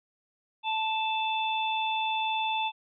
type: harmonic tone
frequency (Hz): 879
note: A5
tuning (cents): -2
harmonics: 1 / 3 / 4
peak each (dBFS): -28 / -33 / -34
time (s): 0.63-2.72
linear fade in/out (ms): 50
effects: none